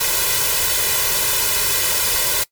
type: noise with comb filter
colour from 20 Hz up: white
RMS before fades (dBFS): -18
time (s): 0-2.44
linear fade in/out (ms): 10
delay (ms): 2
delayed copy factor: +0.9
effects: noise-tail reverb RT60 0.1 s tail -21 dB re dry + MP3 96 kbps